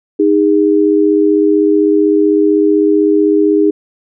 sine tone pair together, 311.1 / 406.9 Hz, D#4 / G#4, 0 / -35 cents, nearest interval perfect fourth, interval 465 cents, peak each -10 dBFS, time 0.19-3.71 s, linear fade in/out 10 ms, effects none

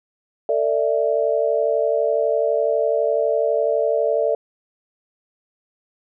sine chord, A suspended fourth, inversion none, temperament equal with one note detuned, 449 / 587.3 / 659.3 Hz, A4 / D5 / E5, +35 / 0 / 0 cents, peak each -21 / -20 / -22 dBFS, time 0.49-4.35 s, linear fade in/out 2 ms, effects none

